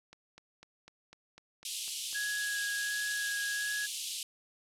click train, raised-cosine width 0.2 ms, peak -34 dBFS, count 9, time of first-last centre 0.13-2.13 s, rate 4 Hz
pink band-pass noise, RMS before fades -39 dBFS, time 1.65-4.23 s, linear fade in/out 2 ms, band 2800 to 12000 Hz, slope 48 dB/octave
sine tone with vibrato, 1661.2 Hz, G#6, in tune, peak -33 dBFS, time 2.14-3.87 s, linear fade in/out 20 ms, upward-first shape sine, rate 1.4 Hz, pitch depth 12 cents each way
effects none

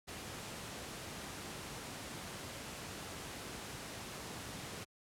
pink noise, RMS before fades -45 dBFS, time 0.07-4.85 s, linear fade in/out 20 ms, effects high-pass 80 Hz 12 dB/octave + low-pass 11000 Hz 12 dB/octave

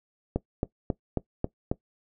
click train, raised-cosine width 2 ms, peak -12 dBFS, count 6, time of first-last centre 0.36-1.715 s, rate 3.69 Hz, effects noise-tail reverb RT60 0.1 s tail -19 dB re dry

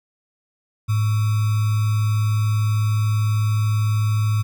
sine tone with sample-and-hold, 106.7 Hz, G#2, 47 cents sharp, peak -16 dBFS, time 0.88-4.43 s, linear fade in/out 20 ms, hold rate 1225 Hz, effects none

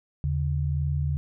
sine tone pair together, 79.6 / 141.83 Hz, D#2 / C#3, +40 / +40 cents, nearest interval minor seventh, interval 1000 cents, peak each -26 dBFS, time 0.24-1.17 s, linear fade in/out 0 ms, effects none

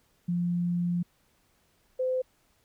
sine tone pair in turn, 174.61 / 513.1 Hz, F3 / C5, 0 / -34 cents, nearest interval octave + perfect fifth, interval 1866 cents, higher second, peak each -25 dBFS, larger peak neither, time 0.28-1.03 / 1.99-2.22 s, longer first, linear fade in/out 10 ms, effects pink hiss -68 dBFS RMS until 2.64 s

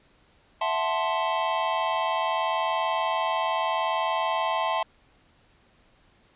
square chord, F# half-diminished seventh, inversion third, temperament equal, 659.3 / 740 / 880 / 1046.5 Hz, E5 / F#5 / A5 / C6, 0 / 0 / 0 / 0 cents, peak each -30 / -34 / -29 / -29 dBFS, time 0.61-4.83 s, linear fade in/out 5 ms, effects pink hiss -61 dBFS RMS until 6.35 s + resampled to 8000 Hz

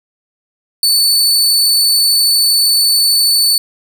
sawtooth tone, 4487 Hz, C#8, 20 cents sharp, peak -6 dBFS, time 0.83-3.58 s, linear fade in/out 2 ms, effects none

